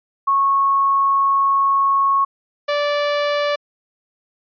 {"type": "tone pair in turn", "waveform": ["sine", "sawtooth"], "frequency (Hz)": [1100, 582.7], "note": ["C#6", "D5"], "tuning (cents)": [-14, -14], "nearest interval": "major seventh", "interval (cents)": 1100, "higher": "first", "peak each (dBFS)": -13, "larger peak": "neither", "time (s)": [[0.27, 2.25], [2.68, 3.56]], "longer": "first", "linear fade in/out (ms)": 10, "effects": ["resampled to 11025 Hz"]}